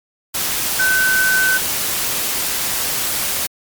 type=tone in noise; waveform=sine; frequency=1522 Hz; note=F#6; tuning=48 cents sharp; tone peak=-13 dBFS; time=0.79-1.58 s; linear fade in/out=10 ms; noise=white; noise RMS=-20 dBFS; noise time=0.34-3.47 s; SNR=+4 dB; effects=MP3 96 kbps